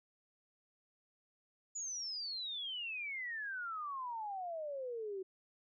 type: exponential sweep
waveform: sine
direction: down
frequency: 6980 to 370 Hz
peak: -39 dBFS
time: 1.75-5.23 s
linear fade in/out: 10 ms
effects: none